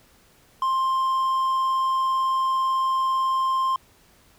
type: tone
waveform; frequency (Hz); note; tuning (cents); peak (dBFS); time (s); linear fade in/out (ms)
triangle; 1053; C6; +11; -18; 0.62-3.76; 2
effects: pink hiss -57 dBFS RMS until 4.38 s